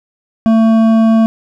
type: tone with hard clipping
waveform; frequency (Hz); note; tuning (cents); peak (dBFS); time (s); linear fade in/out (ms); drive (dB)
triangle; 223.9; A3; +30; -8; 0.46-1.26; 0; 13
effects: none